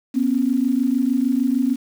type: tone pair together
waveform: sine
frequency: 244.5 / 271.1 Hz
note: B3 / C#4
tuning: -17 / -38 cents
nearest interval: major second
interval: 179 cents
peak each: -19 dBFS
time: 0.14-1.76 s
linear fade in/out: 20 ms
effects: 7-bit

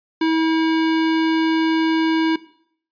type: tone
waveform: square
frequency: 322.2 Hz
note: E4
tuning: 39 cents flat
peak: -16 dBFS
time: 0.21-2.36 s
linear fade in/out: 5 ms
effects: noise-tail reverb RT60 0.6 s tail -18 dB re dry + resampled to 11025 Hz

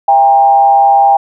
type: tone with frequency modulation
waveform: sine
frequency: 800 Hz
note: G5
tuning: 35 cents sharp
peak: -4 dBFS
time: 0.08-1.17 s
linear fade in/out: 5 ms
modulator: 135 Hz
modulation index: 0.49
effects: none

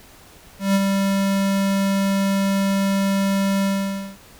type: tone with ADSR envelope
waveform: square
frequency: 196 Hz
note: G3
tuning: in tune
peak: -14 dBFS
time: 0.59-4.18 s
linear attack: 160 ms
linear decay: 35 ms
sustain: -4 dB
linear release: 530 ms
effects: pink hiss -47 dBFS RMS until 4.39 s

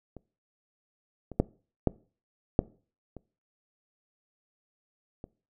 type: clicks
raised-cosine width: 2 ms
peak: -30 / -27 / -8 / -9 / -6 / -29 / -27 dBFS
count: 7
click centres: 0.167 / 1.317 / 1.4 / 1.873 / 2.591 / 3.167 / 5.241 s
effects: noise-tail reverb RT60 0.4 s tail -22 dB re dry

